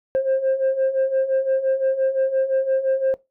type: beating tone pair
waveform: sine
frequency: 527 / 532.8 Hz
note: C5 / C5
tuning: +12 / +31 cents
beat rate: 5.8 Hz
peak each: -22 / -17 dBFS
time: 0.15-3.14 s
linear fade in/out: 0 ms
effects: noise-tail reverb RT60 0.2 s tail -20 dB re dry + tanh soft clip ceiling -14 dBFS